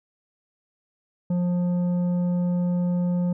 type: tone with tanh clipping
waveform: sine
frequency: 177.1 Hz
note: F3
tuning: 24 cents sharp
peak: -22 dBFS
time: 1.3-3.33 s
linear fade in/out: 5 ms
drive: 8 dB
effects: none